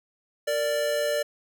square tone pair together, 461.7 / 587.3 Hz, A#4 / D5, -17 / 0 cents, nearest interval major third, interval 417 cents, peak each -32 / -25 dBFS, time 0.47-1.23 s, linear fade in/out 10 ms, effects none

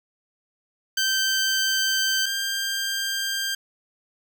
15% pulse tone pair in turn, 1555 / 1588.6 Hz, G6 / G6, -14 / +23 cents, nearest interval unison, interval 37 cents, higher second, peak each -14 / -18 dBFS, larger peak first, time 0.97-2.26 / 2.26-3.55 s, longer neither, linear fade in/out 5 ms, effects none

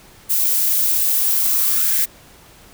violet noise with high-pass filter sweep, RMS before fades -17 dBFS, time 0.29-2.06 s, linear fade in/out 20 ms, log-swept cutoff 250 to 1800 Hz, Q 4.1, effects pink hiss -46 dBFS RMS until 2.73 s

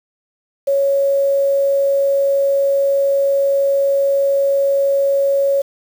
sine tone with quantisation, 554.4 Hz, C#5, in tune, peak -12 dBFS, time 0.67-5.62 s, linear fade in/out 10 ms, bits 6, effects none

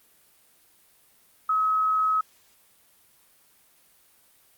sine tone, 1279 Hz, D#6, 47 cents sharp, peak -20 dBFS, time 1.49-2.21 s, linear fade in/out 5 ms, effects white hiss -60 dBFS RMS until 4.57 s + Opus 32 kbps

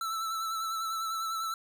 square tone with vibrato, 1323 Hz, E6, 6 cents sharp, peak -32 dBFS, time 0.01-1.54 s, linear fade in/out 2 ms, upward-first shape sine, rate 10 Hz, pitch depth 30 cents each way, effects none

